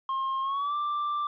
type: tone with pitch glide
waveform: triangle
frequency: 1068 to 1178.2 Hz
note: C6 to D6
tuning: +35 to +5 cents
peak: -25 dBFS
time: 0.09-1.27 s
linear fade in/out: 2 ms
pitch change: +170 cents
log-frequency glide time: 0.42-0.75 s
effects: resampled to 11025 Hz + 11-bit